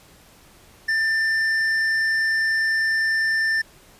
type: tone with hard clipping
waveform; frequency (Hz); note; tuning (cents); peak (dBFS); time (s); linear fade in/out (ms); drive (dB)
sine; 1785; A6; +24; -20; 0.88-3.62; 10; 6
effects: pink hiss -51 dBFS RMS until 3.99 s + resampled to 32000 Hz